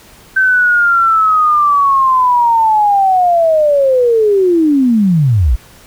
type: linear sweep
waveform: sine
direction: down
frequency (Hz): 1548 to 49.13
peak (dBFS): -7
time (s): 0.36-5.56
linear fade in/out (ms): 10
effects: pink hiss -41 dBFS RMS until 5.86 s